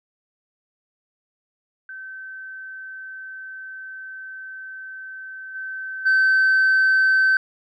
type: tone with level steps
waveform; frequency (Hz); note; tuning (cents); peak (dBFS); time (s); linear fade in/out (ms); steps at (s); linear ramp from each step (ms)
sine; 1540; G6; -31; -33 / -28 / -12; 1.89-7.37; 2; 5.54 / 6.05; 20
effects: tanh soft clip ceiling -12 dBFS